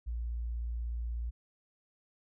sine tone, 58.27 Hz, A#1, in tune, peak -33 dBFS, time 0.06-1.31 s, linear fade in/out 20 ms, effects none

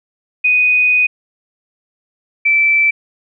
sine tone pair in turn, 2489 / 2325 Hz, D#7 / D7, 0 / -18 cents, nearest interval minor second, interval 118 cents, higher first, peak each -9 dBFS, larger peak neither, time 0.44-1.07 / 2.45-2.91 s, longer first, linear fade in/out 10 ms, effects none

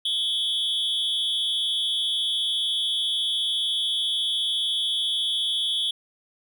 triangle tone with amplitude modulation, 3375 Hz, G#7, 27 cents sharp, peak -17 dBFS, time 0.05-5.91 s, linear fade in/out 5 ms, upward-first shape sine, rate 286 Hz, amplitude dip 95%, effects none

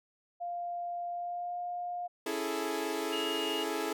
sine tone with pitch glide, 698.5 to 707.8 Hz, F5 to F5, 0 to +23 cents, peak -34 dBFS, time 0.4-2.08 s, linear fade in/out 20 ms, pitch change +23 cents, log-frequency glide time 1.09-1.58 s
sawtooth chord, A major seventh, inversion first, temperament equal, 277.2 / 329.6 / 415.3 / 440 Hz, C#4 / E4 / G#4 / A4, 0 / 0 / 0 / 0 cents, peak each -37 / -33 / -33 / -34 dBFS, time 2.26-3.93 s, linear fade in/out 5 ms
sine tone, 2860 Hz, F7, 41 cents sharp, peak -35 dBFS, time 3.12-3.64 s, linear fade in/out 10 ms
effects none

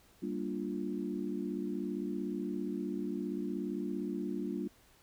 sine chord, G minor seventh, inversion none, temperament equal, 196 / 233.1 / 293.7 / 349.2 Hz, G3 / Bb3 / D4 / F4, 0 / 0 / 0 / 0 cents, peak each -39 / -40 / -39 / -40 dBFS, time 0.22-4.68 s, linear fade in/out 10 ms, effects pink hiss -64 dBFS RMS until 5.02 s

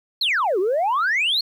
sine exponential two-way sweep, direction down then up, 4435 to 350.8 to 4435 Hz, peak -16 dBFS, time 0.21-1.41 s, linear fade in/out 5 ms, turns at 0.59 s, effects tanh soft clip ceiling -15 dBFS + 9-bit

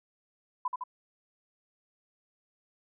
sine tone with echo, 1001 Hz, B5, 23 cents sharp, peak -27 dBFS, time 0.65-0.68 s, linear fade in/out 5 ms, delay 79 ms, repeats 2, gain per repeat -3 dB, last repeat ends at 0.838 s, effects none

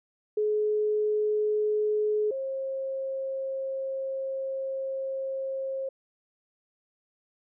sine tone pair in turn, 424.1 / 535.2 Hz, G#4 / C5, +36 / +39 cents, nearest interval major third, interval 403 cents, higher second, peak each -23 / -29 dBFS, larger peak first, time 0.37-2.31 / 2.31-5.89 s, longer second, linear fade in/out 5 ms, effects none

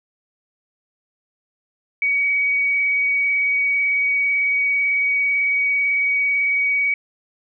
sine tone with vibrato, 2258 Hz, C#7, 31 cents sharp, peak -16 dBFS, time 2.02-6.94 s, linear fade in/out 2 ms, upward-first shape sine, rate 18 Hz, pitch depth 15 cents each way, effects none

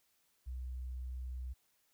sine tone, 63 Hz, B1, 35 cents sharp, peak -39 dBFS, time 0.46-1.54 s, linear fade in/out 20 ms, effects white hiss -75 dBFS RMS until 1.93 s

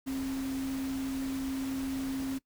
sine tone in noise, 267.3 Hz, C4, 37 cents sharp, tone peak -31 dBFS, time 0.06-2.39 s, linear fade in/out 20 ms, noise pink, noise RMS -44 dBFS, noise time 0.06-2.39 s, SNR +10 dB, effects noise-tail reverb RT60 0.1 s tail -19 dB re dry

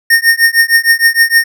square tone with tremolo, 1837 Hz, A#6, 26 cents flat, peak -3 dBFS, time 0.1-1.44 s, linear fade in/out 5 ms, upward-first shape triangle, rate 6.5 Hz, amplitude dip 100%, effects none

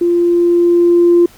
sine tone with level ramp, 346.3 Hz, F4, 15 cents flat, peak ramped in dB -9 to -4 dBFS, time 0.01-1.26 s, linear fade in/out 5 ms, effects tanh soft clip ceiling -1 dBFS + pink hiss -43 dBFS RMS until 1.37 s

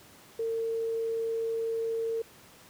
sine tone, 454.1 Hz, A#4, 45 cents flat, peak -28 dBFS, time 0.39-2.22 s, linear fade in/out 5 ms, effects pink hiss -54 dBFS RMS until 2.69 s + high-pass 100 Hz 12 dB/octave

